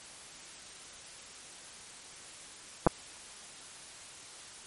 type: clicks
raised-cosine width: 1 ms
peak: -8 dBFS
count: 2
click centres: 2.866 / 2.872 s
effects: white hiss -49 dBFS RMS until 4.66 s + MP3 48 kbps